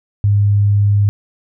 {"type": "tone", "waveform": "sine", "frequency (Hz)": 102, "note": "G#2", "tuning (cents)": -31, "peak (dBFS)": -9, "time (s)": [0.24, 1.09], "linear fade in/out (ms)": 0, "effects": []}